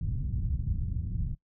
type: low-pass noise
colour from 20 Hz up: white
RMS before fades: -31 dBFS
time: 0.01-1.35 s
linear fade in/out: 5 ms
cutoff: 130 Hz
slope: 24 dB/octave
effects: noise-tail reverb RT60 0.1 s tail -20 dB re dry